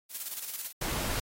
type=noise with tremolo; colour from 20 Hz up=blue; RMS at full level=-35 dBFS; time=0.09-0.73 s; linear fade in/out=50 ms; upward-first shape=square; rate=18 Hz; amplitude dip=55%
type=noise; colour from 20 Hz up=pink; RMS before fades=-33 dBFS; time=0.81-1.2 s; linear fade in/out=5 ms
effects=AAC 48 kbps